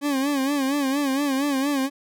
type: tone with vibrato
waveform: 40% pulse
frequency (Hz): 277.2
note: C#4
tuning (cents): 0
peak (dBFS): -20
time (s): 0.01-1.9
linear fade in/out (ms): 50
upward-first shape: sine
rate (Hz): 4.3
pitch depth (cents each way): 93
effects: none